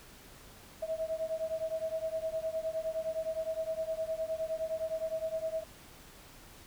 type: beating tone pair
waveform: sine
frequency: 639 / 648.7 Hz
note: D#5 / E5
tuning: +46 / -28 cents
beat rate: 9.7 Hz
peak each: -35 / -36 dBFS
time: 0.82-5.64 s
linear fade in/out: 10 ms
effects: pink hiss -54 dBFS RMS until 6.66 s